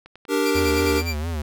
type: click train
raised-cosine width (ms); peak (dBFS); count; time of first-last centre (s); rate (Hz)
0.3; -27; 6; 0.06-0.541; 10.4
type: chord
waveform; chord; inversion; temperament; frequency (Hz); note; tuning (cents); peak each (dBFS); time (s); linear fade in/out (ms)
square; G minor; second; equal; 293.7 / 392 / 466.2; D4 / G4 / Bb4; 0 / 0 / 0; -24; 0.28-1.03; 50
type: tone with tremolo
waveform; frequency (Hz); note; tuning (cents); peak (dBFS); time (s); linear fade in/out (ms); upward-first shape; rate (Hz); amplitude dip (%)
25% pulse; 2355; D7; +4; -21; 0.45-1.16; 20; sine; 9.7; 90
type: tone with vibrato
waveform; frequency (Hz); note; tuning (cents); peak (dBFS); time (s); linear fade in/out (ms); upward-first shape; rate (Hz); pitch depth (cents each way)
square; 79.4; D#2; +36; -25; 0.55-1.42; 5; sine; 4.4; 120
effects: none